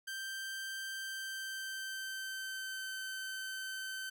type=tone with pitch glide; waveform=sawtooth; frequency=1568 to 1539.3 Hz; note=G6 to G6; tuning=0 to -32 cents; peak=-36 dBFS; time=0.07-4.1 s; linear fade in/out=10 ms; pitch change=-32 cents; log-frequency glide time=0.94-2.93 s; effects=none